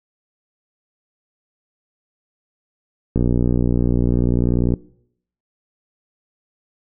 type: click train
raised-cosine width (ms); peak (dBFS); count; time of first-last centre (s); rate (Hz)
3; -5; 96; 3.16-4.738; 60.2
effects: noise-tail reverb RT60 0.7 s tail -22 dB re dry